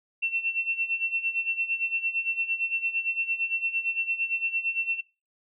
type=tone with tremolo; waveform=sine; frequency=2702 Hz; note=E7; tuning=42 cents sharp; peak=-23 dBFS; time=0.22-5.01 s; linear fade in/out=10 ms; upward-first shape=sine; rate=8.8 Hz; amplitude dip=80%; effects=noise-tail reverb RT60 0.3 s tail -21 dB re dry